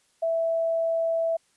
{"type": "tone", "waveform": "sine", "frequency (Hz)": 659.3, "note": "E5", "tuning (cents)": 0, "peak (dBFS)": -22, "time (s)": [0.22, 1.37], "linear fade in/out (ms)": 10, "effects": ["white hiss -66 dBFS RMS until 1.56 s", "resampled to 24000 Hz"]}